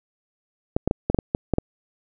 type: clicks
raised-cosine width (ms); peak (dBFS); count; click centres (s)
2; -6; 9; 0.765 / 0.876 / 0.911 / 1.1 / 1.146 / 1.188 / 1.349 / 1.537 / 1.584
effects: none